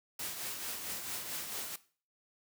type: noise with tremolo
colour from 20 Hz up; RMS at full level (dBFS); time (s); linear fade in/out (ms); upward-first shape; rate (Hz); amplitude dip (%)
white; -38; 0.19-1.76; 5; triangle; 4.5; 50
effects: noise-tail reverb RT60 0.4 s tail -17 dB re dry + high-pass 80 Hz 12 dB/octave